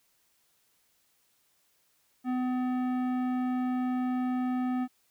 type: tone with tanh clipping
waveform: sine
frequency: 252.4 Hz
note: B3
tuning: 38 cents sharp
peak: -29 dBFS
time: 2.24-4.88 s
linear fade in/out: 50 ms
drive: 14 dB
effects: white hiss -70 dBFS RMS until 5.1 s